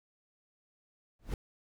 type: noise with exponential growth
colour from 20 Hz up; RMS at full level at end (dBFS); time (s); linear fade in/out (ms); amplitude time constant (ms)
brown; -30; 1.19-1.34; 2; 31
effects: none